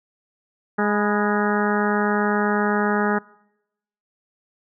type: harmonic tone with a mistuned harmonic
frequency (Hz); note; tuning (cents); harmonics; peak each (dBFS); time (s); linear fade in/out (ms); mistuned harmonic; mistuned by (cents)
207.7; G#3; 0; 1 / 2 / 3 / 4 / 5 / 6 / 7 / 8 / 9; -22 / -24 / -30 / -26 / -33 / -28 / -28 / -29 / -34; 0.78-3.19; 10; 5; -68
effects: noise-tail reverb RT60 0.9 s tail -25 dB re dry